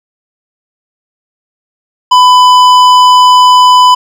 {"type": "tone with hard clipping", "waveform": "sine", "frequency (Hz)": 1000, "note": "B5", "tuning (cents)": 21, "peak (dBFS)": -3, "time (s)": [2.11, 3.95], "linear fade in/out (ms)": 10, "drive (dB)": 11, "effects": []}